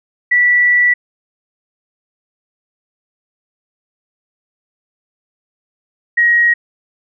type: tone pair in turn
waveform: sine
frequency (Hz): 1957 / 1892.5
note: B6 / A#6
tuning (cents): -16 / +26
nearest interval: minor second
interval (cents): 58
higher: first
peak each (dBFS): -8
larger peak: neither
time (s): 0.31-0.94 / 6.17-6.54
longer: first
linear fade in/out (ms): 10
effects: none